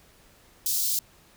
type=high-pass noise; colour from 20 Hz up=white; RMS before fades=-26 dBFS; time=0.66-0.99 s; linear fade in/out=2 ms; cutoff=4300 Hz; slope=24 dB/octave; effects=pink hiss -57 dBFS RMS until 1.36 s